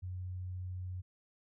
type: tone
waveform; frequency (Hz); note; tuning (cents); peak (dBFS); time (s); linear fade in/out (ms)
sine; 91.4; F#2; -21; -38; 0.02-1.02; 20
effects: none